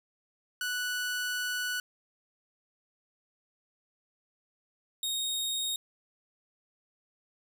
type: tone pair in turn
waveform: sawtooth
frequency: 1480 / 3729 Hz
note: F#6 / A#7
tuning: 0 / 0 cents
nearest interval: octave + major third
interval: 1600 cents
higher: second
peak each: -27 dBFS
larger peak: neither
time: 0.61-1.8 / 5.03-5.76 s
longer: first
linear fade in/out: 2 ms
effects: none